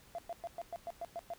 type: tone bursts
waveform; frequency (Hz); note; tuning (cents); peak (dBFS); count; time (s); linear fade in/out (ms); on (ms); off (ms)
triangle; 683; F5; -39; -34; 9; 0.15-1.336; 0; 34; 110
effects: tanh soft clip ceiling -35 dBFS + pink hiss -61 dBFS RMS until 1.38 s